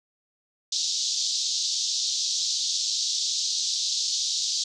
pink band-pass noise, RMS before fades -27 dBFS, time 0.72-4.64 s, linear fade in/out 5 ms, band 3700 to 6700 Hz, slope 48 dB/octave, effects none

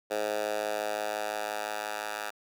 10% pulse tone with high-pass filter sweep, 105.8 Hz, G#2, 33 cents sharp, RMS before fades -33 dBFS, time 0.1-2.31 s, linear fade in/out 20 ms, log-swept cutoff 520 to 980 Hz, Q 2.1, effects none

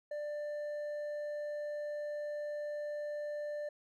sine tone with hard clipping, 592 Hz, D5, 14 cents sharp, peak -38 dBFS, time 0.11-3.69 s, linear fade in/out 5 ms, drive 4 dB, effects none

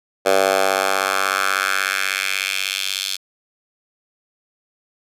10% pulse tone with high-pass filter sweep, 96.4 Hz, G2, 28 cents flat, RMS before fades -20 dBFS, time 0.25-3.17 s, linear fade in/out 20 ms, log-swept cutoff 570 to 3800 Hz, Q 2.1, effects resampled to 32000 Hz

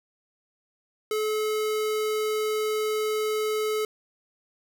square tone, 430 Hz, A4, 40 cents flat, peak -25 dBFS, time 1.11-3.85 s, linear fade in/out 2 ms, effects none

